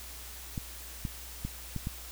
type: clicks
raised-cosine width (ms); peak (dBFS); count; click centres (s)
5; -21; 5; 0.578 / 1.052 / 1.45 / 1.763 / 1.871
effects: added 60 Hz sine -47 dBFS peak until 2.11 s + white hiss -46 dBFS RMS until 2.11 s